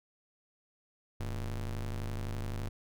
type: ring-modulated tone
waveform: square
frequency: 61.74 Hz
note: B1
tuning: in tune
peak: -32 dBFS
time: 1.2-2.69 s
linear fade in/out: 5 ms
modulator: 35.8 Hz
effects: none